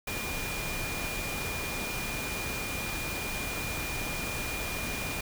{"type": "tone in noise", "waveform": "sine", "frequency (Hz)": 2419, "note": "D#7", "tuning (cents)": -49, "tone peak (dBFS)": -37, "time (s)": [0.07, 5.21], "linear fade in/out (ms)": 5, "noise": "pink", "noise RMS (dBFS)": -35, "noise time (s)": [0.07, 5.21], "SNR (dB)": -5, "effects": []}